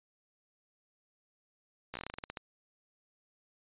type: slowing click train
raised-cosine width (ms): 0.3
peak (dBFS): -23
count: 13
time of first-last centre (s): 1.94-2.372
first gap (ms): 14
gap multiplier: 1.16
effects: resampled to 8000 Hz